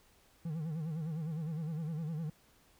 triangle tone with vibrato, 158.7 Hz, D#3, 35 cents sharp, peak -33 dBFS, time 0.45-2.3 s, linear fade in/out 5 ms, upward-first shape sine, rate 9.8 Hz, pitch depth 110 cents each way, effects pink hiss -66 dBFS RMS until 2.79 s

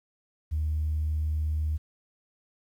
sine tone, 77 Hz, D#2, 17 cents flat, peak -24 dBFS, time 0.51-1.78 s, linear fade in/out 20 ms, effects tanh soft clip ceiling -21 dBFS + 10-bit

